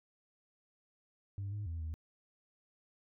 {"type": "tone with pitch steps", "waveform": "sine", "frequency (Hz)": [99.2, 103.7, 82.8, 79.5], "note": ["G2", "G#2", "E2", "D#2"], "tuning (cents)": [21, -2, 8, 38], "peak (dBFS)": -35, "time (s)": [1.38, 1.94], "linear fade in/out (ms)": 0, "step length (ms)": 140, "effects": ["tanh soft clip ceiling -35 dBFS"]}